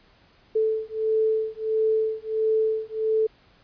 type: beating tone pair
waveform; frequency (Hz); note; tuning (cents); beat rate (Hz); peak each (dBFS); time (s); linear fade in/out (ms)
sine; 438.1 / 439.6; A4 / A4; -7 / -2; 1.5; -24; 0.55-3.27; 10
effects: pink hiss -58 dBFS RMS until 3.63 s + resampled to 11025 Hz